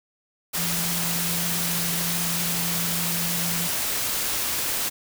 sine tone in noise, 170.8 Hz, F3, 38 cents flat, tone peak -30 dBFS, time 0.57-3.68 s, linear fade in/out 20 ms, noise white, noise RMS -26 dBFS, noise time 0.53-4.9 s, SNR -7 dB, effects none

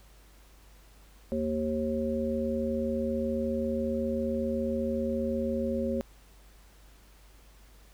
harmonic tone, 77.3 Hz, D#2, 11 cents flat, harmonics 1 / 3 / 5 / 7, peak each -39 / -30 / -35 / -32 dBFS, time 1.32-6.01 s, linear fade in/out 0 ms, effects added 50 Hz sine -54 dBFS peak until 7.93 s + pink hiss -60 dBFS RMS until 7.93 s

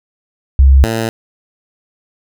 sine / 10% pulse tone pair in turn, 67.3 / 113.18 Hz, C2 / A2, +49 / +49 cents, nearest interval major sixth, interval 900 cents, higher second, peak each -3 / -7 dBFS, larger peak first, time 0.59-0.84 / 0.84-1.09 s, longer neither, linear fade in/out 0 ms, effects none

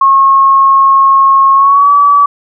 sine tone with pitch glide, 1087 to 1146.3 Hz, C#6 to D6, -34 to -42 cents, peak -3 dBFS, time 0.01-2.26 s, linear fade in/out 5 ms, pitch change +92 cents, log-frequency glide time 1.54-1.91 s, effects none

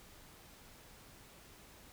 silence, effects pink hiss -58 dBFS RMS until 1.92 s

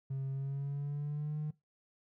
triangle tone with pitch glide, 135.1 to 151.64 Hz, C#3 to D#3, -44 to -44 cents, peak -31 dBFS, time 0.1-1.51 s, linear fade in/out 10 ms, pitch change +200 cents, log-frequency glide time 0.31-1.39 s, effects noise-tail reverb RT60 0.2 s tail -22 dB re dry + tanh soft clip ceiling -30 dBFS

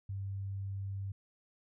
sine tone, 98 Hz, G2, in tune, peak -36 dBFS, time 0.09-1.12 s, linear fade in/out 5 ms, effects none

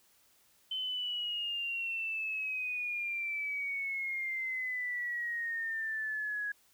sine exponential sweep, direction down, 3071 to 1661.2 Hz, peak -33 dBFS, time 0.71-6.52 s, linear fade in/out 5 ms, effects white hiss -67 dBFS RMS until 6.73 s

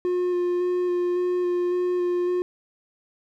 triangle tone with vibrato, 356.6 Hz, F4, 36 cents sharp, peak -19 dBFS, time 0.05-2.42 s, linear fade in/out 0 ms, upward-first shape square, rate 1.8 Hz, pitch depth 11 cents each way, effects none

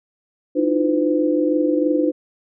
sine tone cluster, 303.4 / 326.2 / 349.7 / 507 Hz, D#4 / E4 / F4 / B4, -44 / -18 / +2 / +45 cents, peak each -18 / -25 / -23 / -21 dBFS, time 0.55-2.12 s, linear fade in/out 20 ms, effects none

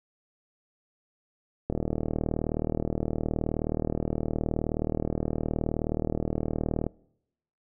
click train, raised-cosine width 2 ms, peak -14 dBFS, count 203, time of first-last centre 1.7-6.866 s, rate 39.1 Hz, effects noise-tail reverb RT60 0.8 s tail -24 dB re dry

